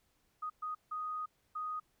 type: tone bursts at uneven times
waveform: sine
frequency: 1245 Hz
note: D#6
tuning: 1 cent sharp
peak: -36 dBFS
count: 4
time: 0.42-0.5 / 0.62-0.75 / 0.91-1.26 / 1.55-1.8 s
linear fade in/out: 10 ms
effects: pink hiss -75 dBFS RMS until 2 s